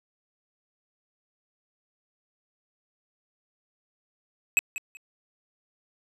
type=tone with echo; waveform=square; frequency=2557 Hz; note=D#7; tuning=47 cents sharp; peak=-18 dBFS; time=4.57-4.59 s; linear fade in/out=0 ms; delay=190 ms; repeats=2; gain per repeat=-13 dB; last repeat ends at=4.97 s; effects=low-pass 12000 Hz 12 dB/octave